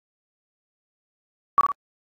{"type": "tone with echo", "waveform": "sine", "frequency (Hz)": 1136, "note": "C#6", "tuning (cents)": 42, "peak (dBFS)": -11, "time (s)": [1.58, 1.61], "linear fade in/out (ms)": 0, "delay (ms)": 54, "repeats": 2, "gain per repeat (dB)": -6, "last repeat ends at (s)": 1.718, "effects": ["AAC 64 kbps"]}